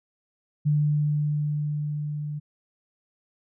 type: tone with level ramp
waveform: sine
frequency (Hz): 148.7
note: D3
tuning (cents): +22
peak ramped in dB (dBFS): -18 to -29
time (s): 0.65-2.4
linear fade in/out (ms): 20
effects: none